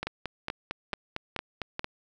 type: two click trains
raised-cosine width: 0.3 ms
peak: -15 / -16 dBFS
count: 5 / 9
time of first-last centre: 0.07-1.794 / 0.03-1.844 s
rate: 2.32 / 4.41 Hz
effects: none